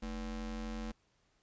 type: ring-modulated tone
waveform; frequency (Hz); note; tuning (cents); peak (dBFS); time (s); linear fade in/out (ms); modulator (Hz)
square; 133.8; C3; +39; -36; 0.02-0.92; 10; 87.9
effects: pink hiss -74 dBFS RMS until 1.42 s + resampled to 16000 Hz